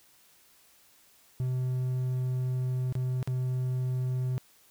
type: tone with dropouts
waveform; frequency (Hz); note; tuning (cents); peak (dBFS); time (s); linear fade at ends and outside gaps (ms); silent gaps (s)
triangle; 127.6; C3; -43; -25; 1.4-4.38; 0; 2.925-2.953 / 3.228-3.275
effects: white hiss -61 dBFS RMS until 4.7 s